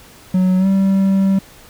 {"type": "tone with pitch glide", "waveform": "triangle", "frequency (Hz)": [185, 193.75], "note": ["F#3", "G3"], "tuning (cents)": [0, -20], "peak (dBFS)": -9, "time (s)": [0.34, 1.39], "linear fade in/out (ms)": 5, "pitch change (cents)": 80, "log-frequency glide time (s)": [0.58, 0.67], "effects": ["pink hiss -43 dBFS RMS until 1.69 s"]}